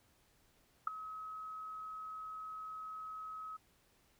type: tone with ADSR envelope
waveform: sine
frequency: 1278 Hz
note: D#6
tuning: 46 cents sharp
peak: -26 dBFS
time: 0.87-3.57 s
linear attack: 5 ms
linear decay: 5 ms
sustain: -17 dB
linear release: 11 ms
effects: pink hiss -71 dBFS RMS until 4.19 s